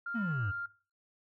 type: tone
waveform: sine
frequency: 1396.9 Hz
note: F6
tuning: in tune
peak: -35 dBFS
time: 0.06-0.66 s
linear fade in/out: 5 ms
type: exponential sweep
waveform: triangle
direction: down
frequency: 246.9 to 89.7 Hz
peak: -28 dBFS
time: 0.14-0.52 s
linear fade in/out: 20 ms
effects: noise-tail reverb RT60 0.4 s tail -19 dB re dry + tanh soft clip ceiling -25 dBFS